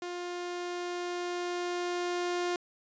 sawtooth tone with level ramp, 353.2 Hz, F4, 20 cents sharp, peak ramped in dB -32 to -25 dBFS, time 0.02-2.56 s, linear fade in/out 2 ms, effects resampled to 16000 Hz

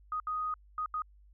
sine tone bursts at uneven times, 1246 Hz, D#6, 2 cents sharp, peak -31 dBFS, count 4, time 0.12-0.2 / 0.27-0.54 / 0.78-0.86 / 0.94-1.02 s, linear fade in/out 2 ms, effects added 50 Hz sine -56 dBFS peak until 1.33 s

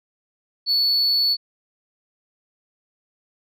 sine tone, 4435 Hz, C#8, in tune, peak -14 dBFS, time 0.66-1.37 s, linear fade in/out 50 ms, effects tanh soft clip ceiling -15 dBFS

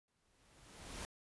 pink noise with exponential growth, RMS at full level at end -44 dBFS, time 0.08-1.05 s, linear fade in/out 0 ms, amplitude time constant 210 ms, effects resampled to 24000 Hz

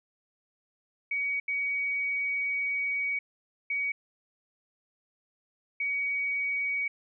sine tone bursts at uneven times, 2256 Hz, C#7, 30 cents sharp, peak -27 dBFS, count 4, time 1.11-1.4 / 1.48-3.19 / 3.7-3.92 / 5.8-6.88 s, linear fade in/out 5 ms, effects none

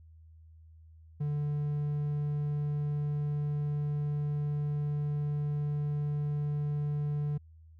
triangle tone, 147.1 Hz, D3, 3 cents sharp, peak -27 dBFS, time 1.2-7.38 s, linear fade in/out 10 ms, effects added 80 Hz sine -52 dBFS peak until 7.79 s

